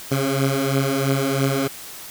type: beating tone pair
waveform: 15% pulse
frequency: 134.4 / 137.4 Hz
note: C3 / C#3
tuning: +47 / -15 cents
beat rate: 3 Hz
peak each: -17 / -14 dBFS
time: 0.11-1.68 s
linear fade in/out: 10 ms
effects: white hiss -37 dBFS RMS until 2.1 s